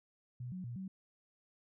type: tone with pitch steps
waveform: sine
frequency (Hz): 123.7 / 183.9 / 120 / 190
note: B2 / F#3 / B2 / F#3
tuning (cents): +3 / -10 / -49 / +46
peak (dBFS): -40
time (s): 0.4-0.88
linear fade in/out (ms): 5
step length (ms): 120
effects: none